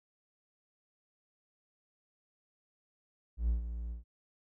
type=tone with ADSR envelope; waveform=triangle; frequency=57.8 Hz; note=A#1; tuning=14 cents flat; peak=-23 dBFS; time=3.37-4.04 s; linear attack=120 ms; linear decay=120 ms; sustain=-11 dB; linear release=130 ms; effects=tanh soft clip ceiling -19 dBFS